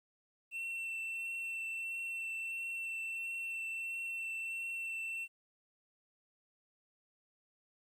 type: tone with vibrato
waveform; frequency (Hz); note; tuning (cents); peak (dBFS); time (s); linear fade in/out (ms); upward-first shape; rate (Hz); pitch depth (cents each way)
triangle; 2696; E7; +38; -36; 0.51-5.28; 50; triangle; 1.5; 13
effects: 12-bit